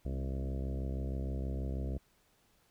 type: harmonic tone with a mistuned harmonic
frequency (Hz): 66.3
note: C2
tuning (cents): +23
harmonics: 1 / 2 / 3 / 4 / 5 / 6 / 7 / 8 / 9 / 10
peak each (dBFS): -35 / -41 / -45 / -47 / -49 / -51 / -52 / -53 / -54 / -55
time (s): 0.05-1.98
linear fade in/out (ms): 5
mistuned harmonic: 3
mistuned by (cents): +31
effects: pink hiss -70 dBFS RMS until 2.7 s